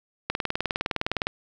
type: click train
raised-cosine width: 0.3 ms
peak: -9 dBFS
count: 20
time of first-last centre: 0.3-1.269 s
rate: 19.6 Hz
effects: none